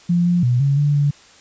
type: tone with pitch steps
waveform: sine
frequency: 173.8 / 175.5 / 122.9 / 139.7 / 145.6 / 144 Hz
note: F3 / F3 / B2 / C#3 / D3 / D3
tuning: -8 / +9 / -8 / +14 / -15 / -34 cents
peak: -13 dBFS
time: 0.09-1.11 s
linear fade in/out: 10 ms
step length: 170 ms
effects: white hiss -47 dBFS RMS until 1.4 s + resampled to 16000 Hz